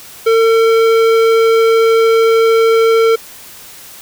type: tone with tanh clipping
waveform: sine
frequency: 452.2 Hz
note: A4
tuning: 47 cents sharp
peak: -9 dBFS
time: 0.26-3.16 s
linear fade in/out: 10 ms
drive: 16 dB
effects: white hiss -35 dBFS RMS until 4.01 s